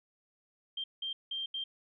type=tone bursts at uneven times; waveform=sine; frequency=3170 Hz; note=G7; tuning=19 cents sharp; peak=-34 dBFS; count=4; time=0.77-0.84 / 1.02-1.13 / 1.31-1.46 / 1.54-1.64 s; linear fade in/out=5 ms; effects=none